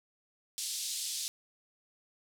pink band-pass noise, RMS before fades -37 dBFS, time 0.58-1.28 s, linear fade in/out 0 ms, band 3700 to 11000 Hz, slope 24 dB/octave, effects none

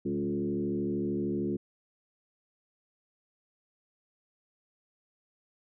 sine tone with frequency modulation, 277.2 Hz, C#4, in tune, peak -28 dBFS, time 0.05-1.57 s, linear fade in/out 10 ms, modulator 73.1 Hz, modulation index 1.6, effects none

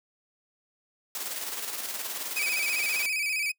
white noise with tremolo, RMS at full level -33 dBFS, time 1.15-3.06 s, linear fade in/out 2 ms, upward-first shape square, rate 19 Hz, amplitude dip 40%
40% pulse tone with vibrato, 2409 Hz, D7, 43 cents sharp, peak -26 dBFS, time 2.36-3.52 s, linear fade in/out 10 ms, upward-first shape square, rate 15 Hz, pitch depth 74 cents each way
effects noise-tail reverb RT60 0.1 s tail -23 dB re dry + high-pass 300 Hz 12 dB/octave

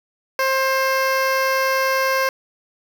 15% pulse tone with notch filter, 530 Hz, C5, 22 cents sharp, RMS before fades -19 dBFS, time 0.39-2.29 s, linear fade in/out 2 ms, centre 8500 Hz, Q 1.5, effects 7-bit

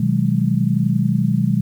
sine chord, G# minor seventh, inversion first, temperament just, 124.59 / 155.74 / 186.89 / 207.7 Hz, B2 / D#3 / F#3 / G#3, +16 / +2 / +18 / 0 cents, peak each -20 dBFS, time 0-1.61 s, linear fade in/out 5 ms, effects 8-bit

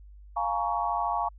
sine chord, Bb minor seventh, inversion second, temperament just, 699.2 / 839.1 / 932.3 / 1118.8 Hz, F5 / Ab5 / Bb5 / Db6, +2 / +18 / 0 / +16 cents, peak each -31 dBFS, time 0.36-1.29 s, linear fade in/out 10 ms, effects added 50 Hz sine -46 dBFS peak until 1.38 s

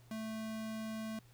square tone, 220 Hz, A3, in tune, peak -40 dBFS, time 0.11-1.19 s, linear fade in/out 2 ms, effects added 119 Hz sine -60 dBFS peak until 1.33 s + pink hiss -67 dBFS RMS until 1.33 s

